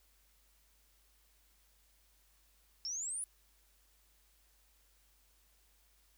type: exponential sweep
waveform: sine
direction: up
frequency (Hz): 5274 to 10180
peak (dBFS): -37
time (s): 2.85-3.24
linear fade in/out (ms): 0
effects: added 50 Hz sine -70 dBFS peak until 6.17 s + white hiss -71 dBFS RMS until 6.17 s